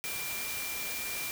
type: tone in noise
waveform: sine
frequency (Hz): 2374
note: D7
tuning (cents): +18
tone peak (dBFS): -39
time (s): 0.04-1.31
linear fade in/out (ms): 0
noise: white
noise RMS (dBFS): -37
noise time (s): 0.04-1.31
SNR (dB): -5
effects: none